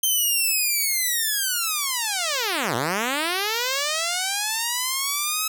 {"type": "linear two-way sweep", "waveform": "5% pulse", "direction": "down then up", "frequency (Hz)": [3136, 110, 1294], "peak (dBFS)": -11, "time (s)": [0.03, 5.48], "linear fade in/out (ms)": 5, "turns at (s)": 2.75, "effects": []}